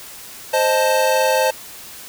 square chord, A diminished, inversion first, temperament equal, 523.3 / 622.3 / 880 Hz, C5 / Eb5 / A5, 0 / 0 / 0 cents, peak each -18 / -21 / -20 dBFS, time 0.53-1.51 s, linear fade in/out 10 ms, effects white hiss -37 dBFS RMS until 2.08 s

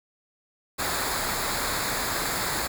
pink noise with comb filter, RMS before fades -28 dBFS, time 0.78-2.68 s, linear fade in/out 20 ms, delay 0.34 ms, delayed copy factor -0.65, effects none

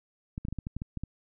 clicks, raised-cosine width 5 ms, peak -22 dBFS, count 10, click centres 0.379 / 0.451 / 0.485 / 0.526 / 0.587 / 0.669 / 0.766 / 0.819 / 0.973 / 1.036 s, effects none

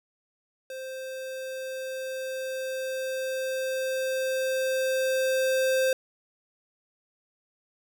square tone with level ramp, 523.3 Hz, C5, in tune, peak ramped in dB -36 to -22 dBFS, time 0.7-5.93 s, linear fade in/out 2 ms, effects none

